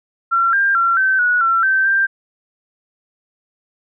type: tone with pitch steps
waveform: sine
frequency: 1363 / 1595 / 1365 / 1542 / 1462 / 1352 / 1551 / 1580 Hz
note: F6 / G6 / F6 / G6 / F#6 / E6 / G6 / G6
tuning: -43 / +30 / -40 / -29 / -21 / +43 / -19 / +13 cents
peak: -12 dBFS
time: 0.31-2.07 s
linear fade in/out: 20 ms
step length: 220 ms
effects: none